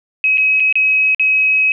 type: tone with dropouts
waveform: sine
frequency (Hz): 2549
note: D#7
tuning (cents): +41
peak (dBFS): -10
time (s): 0.24-1.72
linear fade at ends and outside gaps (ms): 1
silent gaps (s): 0.374-0.38 / 0.599-0.603 / 0.726-0.755 / 1.147-1.196
effects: none